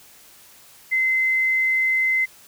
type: tone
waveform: sine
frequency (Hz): 2060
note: C7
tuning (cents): -28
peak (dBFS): -17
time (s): 0.91-2.26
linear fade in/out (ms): 20
effects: white hiss -49 dBFS RMS until 2.47 s